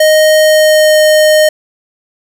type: tone with pitch glide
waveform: square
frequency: 621 to 616 Hz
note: D#5 to D#5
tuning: -3 to -17 cents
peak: -5 dBFS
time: 0-1.49 s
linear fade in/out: 5 ms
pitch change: -14 cents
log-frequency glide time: 0.39-0.97 s
effects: none